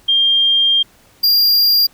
sine / square tone pair in turn, 3200 / 4788 Hz, G7 / D8, +35 / +33 cents, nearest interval perfect fifth, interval 698 cents, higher second, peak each -10 dBFS, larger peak neither, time 0.08-0.83 / 1.23-1.87 s, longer first, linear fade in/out 10 ms, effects pink hiss -50 dBFS RMS until 1.93 s

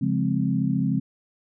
sine chord, Db major seventh, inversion none, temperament equal, 138.59 / 174.61 / 207.7 / 261.6 Hz, Db3 / F3 / Ab3 / C4, 0 / 0 / 0 / 0 cents, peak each -26 / -26 / -26 / -26 dBFS, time 0.01-1 s, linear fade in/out 10 ms, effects none

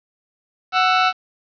sawtooth tone pair together, 740.8 / 1326 Hz, F#5 / E6, +2 / +10 cents, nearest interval minor seventh, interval 1008 cents, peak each -13 dBFS, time 0.72-1.13 s, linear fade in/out 50 ms, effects resampled to 11025 Hz + 7-bit

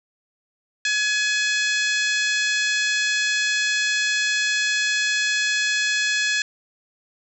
harmonic tone, 845 Hz, G#5, 30 cents sharp, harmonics 2 / 3 / 4 / 5 / 6 / 7 / 8 / 9, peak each -22 / -26 / -28 / -30 / -32 / -33 / -34 / -35 dBFS, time 0.85-6.42 s, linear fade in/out 2 ms, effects none

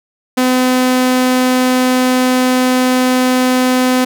sawtooth tone, 254.2 Hz, C4, 50 cents flat, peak -6 dBFS, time 0.37-4.05 s, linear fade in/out 10 ms, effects none

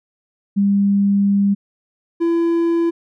sine / triangle tone pair in turn, 200 / 336.4 Hz, G3 / E4, +35 / +35 cents, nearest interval major sixth, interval 900 cents, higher second, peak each -12 dBFS, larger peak neither, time 0.56-1.55 / 2.2-2.91 s, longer first, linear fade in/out 20 ms, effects none

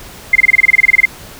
sine tone bursts, 2093 Hz, C7, in tune, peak -3 dBFS, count 15, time 0.33-1.055 s, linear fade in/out 5 ms, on 25 ms, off 25 ms, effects pink hiss -34 dBFS RMS until 1.39 s

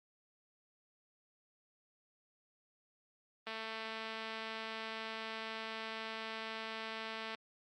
click train, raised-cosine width 0.3 ms, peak -27 dBFS, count 862, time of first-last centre 3.47-7.348 s, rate 222 Hz, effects high-pass 200 Hz 12 dB/octave + Opus 32 kbps

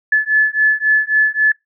sine beating tone pair, 1725 / 1728.7 Hz, A6 / A6, -35 / -31 cents, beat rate 3.7 Hz, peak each -14 dBFS, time 0.12-1.52 s, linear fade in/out 5 ms, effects noise-tail reverb RT60 0.2 s tail -26 dB re dry

